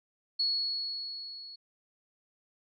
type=tone with level ramp; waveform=sine; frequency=4363 Hz; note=C#8; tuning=28 cents flat; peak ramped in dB=-25 to -44 dBFS; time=0.39-1.56 s; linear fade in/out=10 ms; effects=none